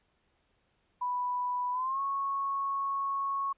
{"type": "tone with pitch glide", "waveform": "sine", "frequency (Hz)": [987.8, 1102.4], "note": ["B5", "C#6"], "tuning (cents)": [0, -10], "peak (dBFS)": -29, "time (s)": [1.01, 3.53], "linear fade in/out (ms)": 10, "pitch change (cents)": 190, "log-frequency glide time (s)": [1.72, 2.01], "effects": ["pink hiss -73 dBFS RMS until 3.57 s", "resampled to 8000 Hz"]}